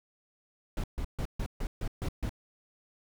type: noise bursts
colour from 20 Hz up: brown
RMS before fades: -32 dBFS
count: 8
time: 0.77-2.294 s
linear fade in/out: 2 ms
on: 68 ms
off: 140 ms
effects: none